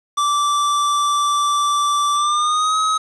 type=tone with pitch glide; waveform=square; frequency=1167 to 1272.6 Hz; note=D6 to D#6; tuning=-11 to +39 cents; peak=-16 dBFS; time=0.17-2.98 s; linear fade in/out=10 ms; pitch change=+150 cents; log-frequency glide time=2.14-2.77 s; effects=resampled to 22050 Hz + 7-bit